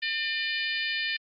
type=harmonic tone with a mistuned harmonic; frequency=601 Hz; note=D5; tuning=40 cents sharp; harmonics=3 / 4 / 5 / 6 / 7 / 8; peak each=-31 / -33 / -35 / -37 / -38 / -39 dBFS; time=0.02-1.17 s; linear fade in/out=10 ms; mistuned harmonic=5; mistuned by=-16 cents; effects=Opus 24 kbps